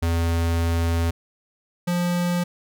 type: tone pair in turn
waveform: square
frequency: 83.8 / 175.68 Hz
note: E2 / F3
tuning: +29 / +11 cents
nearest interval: octave + minor second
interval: 1282 cents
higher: second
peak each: -20 / -21 dBFS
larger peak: first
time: 0.02-1.11 / 1.87-2.44 s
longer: first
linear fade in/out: 10 ms
effects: none